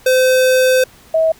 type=tone pair in turn; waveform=square / sine; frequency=514 / 643.5 Hz; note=C5 / E5; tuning=-31 / -42 cents; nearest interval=major third; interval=389 cents; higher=second; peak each=-10 dBFS; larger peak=neither; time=0.06-0.84 / 1.14-1.32 s; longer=first; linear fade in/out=5 ms; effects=pink hiss -45 dBFS RMS until 1.39 s